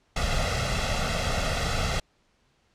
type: noise with comb filter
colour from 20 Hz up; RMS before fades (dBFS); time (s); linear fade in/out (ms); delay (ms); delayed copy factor
pink; -26; 0.16-2; 5; 1.5; +0.75
effects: pink hiss -67 dBFS RMS until 2.74 s + low-pass 6000 Hz 12 dB/octave